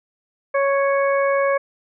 harmonic tone, 554.4 Hz, C#5, in tune, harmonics 1 / 2 / 3 / 4, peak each -17 / -23 / -27 / -29 dBFS, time 0.54-1.58 s, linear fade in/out 10 ms, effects none

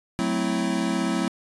square chord, F# half-diminished seventh, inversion none, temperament equal with one note detuned, 185 / 220 / 258.8 / 329.6 Hz, F#3 / A3 / C4 / E4, 0 / 0 / -19 / 0 cents, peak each -29 dBFS, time 0.19-1.28 s, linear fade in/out 0 ms, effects resampled to 24000 Hz

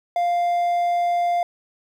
triangle tone, 698.5 Hz, F5, in tune, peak -16 dBFS, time 0.16-1.43 s, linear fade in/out 2 ms, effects 9-bit

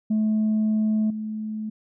sine tone with level steps, 216 Hz, A3, 32 cents flat, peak -17 / -27 dBFS, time 0.1-1.7 s, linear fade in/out 10 ms, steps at 1.1 s, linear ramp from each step 5 ms, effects tanh soft clip ceiling -17 dBFS

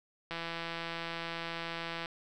click train, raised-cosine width 0.3 ms, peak -22 dBFS, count 293, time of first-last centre 0.31-2.059 s, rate 167 Hz, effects none

